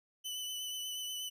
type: tone with vibrato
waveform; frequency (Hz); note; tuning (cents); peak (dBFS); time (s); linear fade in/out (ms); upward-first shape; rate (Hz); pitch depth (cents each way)
sawtooth; 3000; F#7; +23; -35; 0.24-1.3; 20; sine; 8.3; 23
effects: none